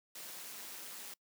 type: noise with amplitude modulation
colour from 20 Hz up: white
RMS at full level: -45 dBFS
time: 0.15-1.14 s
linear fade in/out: 5 ms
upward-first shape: sine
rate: 196 Hz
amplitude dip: 50%
effects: noise-tail reverb RT60 0.1 s tail -24 dB re dry + high-pass 200 Hz 12 dB/octave